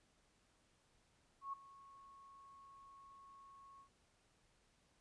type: tone with ADSR envelope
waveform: sine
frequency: 1100 Hz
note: C#6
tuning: 14 cents flat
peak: -40 dBFS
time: 1.41-3.89 s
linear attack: 120 ms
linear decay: 9 ms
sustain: -18 dB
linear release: 87 ms
effects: pink hiss -75 dBFS RMS until 5 s + resampled to 22050 Hz